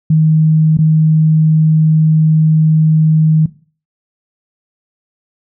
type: tone with dropouts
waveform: sine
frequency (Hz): 157.1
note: D#3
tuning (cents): +17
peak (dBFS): -6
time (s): 0.1-3.46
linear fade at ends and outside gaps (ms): 5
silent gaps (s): 0.772-0.787
effects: noise-tail reverb RT60 0.4 s tail -18 dB re dry